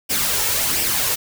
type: noise with flanger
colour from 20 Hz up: white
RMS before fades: -20 dBFS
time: 0.09-1.16 s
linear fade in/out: 20 ms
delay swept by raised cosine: 0.37 to 2.27 ms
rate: 1.4 Hz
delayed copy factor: +0.5
effects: none